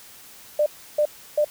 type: tone bursts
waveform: sine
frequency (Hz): 597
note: D5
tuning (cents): +28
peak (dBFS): -16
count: 3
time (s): 0.59-1.446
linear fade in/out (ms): 5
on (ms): 72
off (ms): 320
effects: white hiss -46 dBFS RMS until 1.5 s